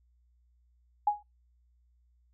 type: tone with exponential decay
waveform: sine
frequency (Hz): 830.6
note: G#5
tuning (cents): 0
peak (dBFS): -19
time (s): 1.07-1.23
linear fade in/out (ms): 5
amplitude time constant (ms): 34
effects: noise-tail reverb RT60 0.2 s tail -26 dB re dry + added 60 Hz sine -64 dBFS peak until 2.33 s